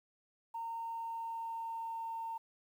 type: tone with pitch glide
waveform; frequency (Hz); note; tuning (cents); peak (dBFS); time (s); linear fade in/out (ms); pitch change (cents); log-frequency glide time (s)
sine; 917 to 909.6; A#5 to A#5; -29 to -43; -37; 0.54-2.38; 10; -14; 0.75-2.2
effects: tanh soft clip ceiling -33 dBFS + 11-bit